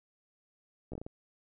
slowing click train, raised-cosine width 2 ms, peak -28 dBFS, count 6, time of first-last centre 0.92-1.065 s, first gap 14 ms, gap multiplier 1.37, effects none

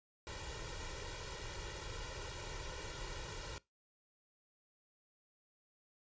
pink noise with comb filter, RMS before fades -45 dBFS, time 0.27-3.58 s, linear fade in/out 0 ms, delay 2.1 ms, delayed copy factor +1, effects noise-tail reverb RT60 0.2 s tail -21 dB re dry + resampled to 16000 Hz

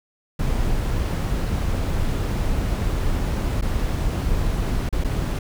brown noise with dropouts, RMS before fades -22 dBFS, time 0.39-5.39 s, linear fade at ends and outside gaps 5 ms, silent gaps 3.612-3.622 / 4.891-4.926 / 5.039-5.045 s, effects none

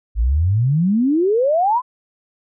sine exponential sweep, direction up, 51.1 to 1045 Hz, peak -13 dBFS, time 0.15-1.82 s, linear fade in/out 50 ms, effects none

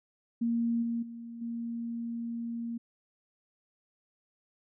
sine tone with level steps, 233.1 Hz, A#3, in tune, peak -26 / -29 / -40 / -33 dBFS, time 0.41-2.78 s, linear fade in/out 10 ms, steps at 0.82 / 1.02 / 1.41 s, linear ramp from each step 10 ms, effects none

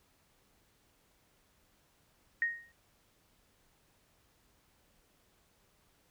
sine tone with exponential decay, 1864.7 Hz, A#6, in tune, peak -25 dBFS, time 2.42-2.72 s, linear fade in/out 1 ms, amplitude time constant 65 ms, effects pink hiss -70 dBFS RMS until 6.1 s

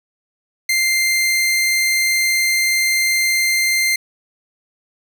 sawtooth tone, 2093 Hz, C7, in tune, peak -11 dBFS, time 0.69-3.96 s, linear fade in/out 5 ms, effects none

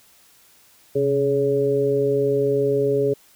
harmonic tone with a mistuned harmonic, 140 Hz, C#3, 18 cents sharp, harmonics 1 / 2 / 3 / 4, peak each -27 / -28 / -18 / -26 dBFS, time 0.95-3.14 s, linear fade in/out 10 ms, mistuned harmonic 1, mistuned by -95 cents, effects white hiss -54 dBFS RMS until 3.35 s

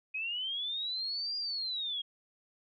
sine linear two-way sweep, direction up then down, 2500 to 4855 to 3241 Hz, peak -33 dBFS, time 0.14-2.02 s, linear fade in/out 10 ms, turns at 1.37 s, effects none

